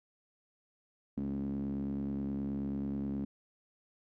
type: tone with band-pass filter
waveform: sawtooth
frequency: 69.4 Hz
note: C#2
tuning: 3 cents sharp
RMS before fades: -36 dBFS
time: 1.17-3.25 s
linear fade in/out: 5 ms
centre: 240 Hz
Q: 9.8
effects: none